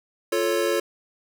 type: chord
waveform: square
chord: F augmented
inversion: none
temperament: equal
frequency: 349.2 / 440 / 554.4 Hz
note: F4 / A4 / C#5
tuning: 0 / 0 / 0 cents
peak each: -26 dBFS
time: 0.32-0.8 s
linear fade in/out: 5 ms
effects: none